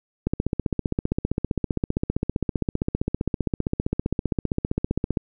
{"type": "click train", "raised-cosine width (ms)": 3, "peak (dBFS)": -9, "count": 76, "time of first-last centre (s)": [0.27, 5.172], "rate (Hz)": 15.3, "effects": []}